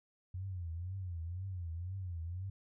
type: tone with vibrato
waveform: sine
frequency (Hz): 89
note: F2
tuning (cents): +33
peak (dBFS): -38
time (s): 0.34-2.5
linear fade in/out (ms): 5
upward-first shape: triangle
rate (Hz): 2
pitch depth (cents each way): 170
effects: none